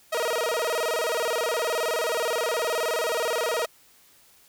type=tone with vibrato; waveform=sawtooth; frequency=547 Hz; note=C#5; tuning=23 cents flat; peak=-20 dBFS; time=0.12-3.66 s; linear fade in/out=10 ms; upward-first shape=square; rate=19 Hz; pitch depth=260 cents each way; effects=white hiss -57 dBFS RMS until 4.48 s